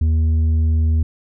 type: tone with tanh clipping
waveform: sine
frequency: 79.6 Hz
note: D#2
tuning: 40 cents sharp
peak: -14 dBFS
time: 0.01-1.03 s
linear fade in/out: 5 ms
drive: 5 dB
effects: none